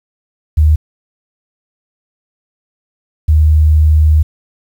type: tone pair in turn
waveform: sine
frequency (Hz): 76.8 / 77.2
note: D#2 / D#2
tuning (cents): -22 / -13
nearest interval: unison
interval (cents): 9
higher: second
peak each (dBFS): -5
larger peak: neither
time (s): 0.57-0.76 / 3.28-4.23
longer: second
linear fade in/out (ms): 10
effects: 7-bit